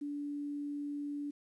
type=tone with quantisation; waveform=sine; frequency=289.3 Hz; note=D4; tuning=26 cents flat; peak=-36 dBFS; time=0.01-1.31 s; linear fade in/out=10 ms; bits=11; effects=resampled to 24000 Hz